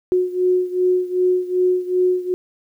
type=beating tone pair; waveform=sine; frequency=363.8 / 366.4 Hz; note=F#4 / F#4; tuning=-29 / -17 cents; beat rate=2.6 Hz; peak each=-17 / -20 dBFS; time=0.12-2.34 s; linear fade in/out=0 ms; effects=9-bit